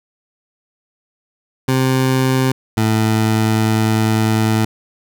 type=tone pair in turn; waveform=20% pulse; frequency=130.81 / 110 Hz; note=C3 / A2; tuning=0 / 0 cents; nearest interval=minor third; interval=300 cents; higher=first; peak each=-8 dBFS; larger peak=neither; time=1.68-2.52 / 2.77-4.65 s; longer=second; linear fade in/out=5 ms; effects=none